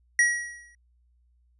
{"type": "tone with exponential decay", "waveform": "square", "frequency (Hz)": 1911, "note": "A#6", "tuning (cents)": 43, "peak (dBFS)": -16, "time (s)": [0.19, 0.75], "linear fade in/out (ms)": 2, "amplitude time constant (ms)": 120, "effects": ["added 60 Hz sine -61 dBFS peak until 1.59 s", "resampled to 24000 Hz"]}